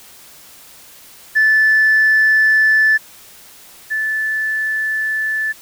sine tone pair in turn, 1748 / 1748 Hz, A6 / A6, -12 / -12 cents, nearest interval unison, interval 0 cents, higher neither, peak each -8 / -16 dBFS, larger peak first, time 1.35-2.98 / 3.9-5.53 s, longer neither, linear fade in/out 20 ms, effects tanh soft clip ceiling -6 dBFS + white hiss -42 dBFS RMS until 5.61 s

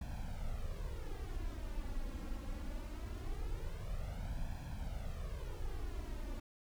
brown noise with flanger, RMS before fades -41 dBFS, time 0.01-6.4 s, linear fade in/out 5 ms, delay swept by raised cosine 1.2 to 3.7 ms, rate 0.22 Hz, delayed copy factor +0.75, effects none

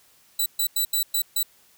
5% pulse tone bursts at uneven times, 3962 Hz, B7, 5 cents sharp, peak -13 dBFS, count 6, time 0.39-0.46 / 0.59-0.67 / 0.76-0.85 / 0.93-1.03 / 1.14-1.22 / 1.36-1.43 s, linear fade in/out 5 ms, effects white hiss -58 dBFS RMS until 1.77 s

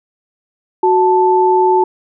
sine tone pair together, 370 / 880 Hz, F#4 / A5, 0 / 0 cents, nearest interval octave + minor third, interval 1500 cents, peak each -11 dBFS, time 0.83-1.84 s, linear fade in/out 5 ms, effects none

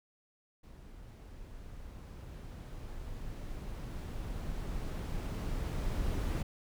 brown noise with level ramp, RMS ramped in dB -51 to -32 dBFS, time 0.63-6.43 s, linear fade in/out 10 ms, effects none

